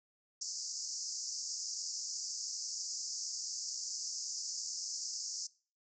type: band-pass noise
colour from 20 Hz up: pink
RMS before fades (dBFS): -41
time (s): 0.41-5.47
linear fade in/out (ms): 5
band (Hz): 4800 to 7200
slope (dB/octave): 96
effects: noise-tail reverb RT60 0.4 s tail -22 dB re dry